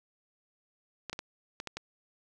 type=clicks; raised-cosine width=0.2 ms; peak=-20 dBFS; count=6; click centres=1.097 / 1.13 / 1.191 / 1.601 / 1.673 / 1.77 s; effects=none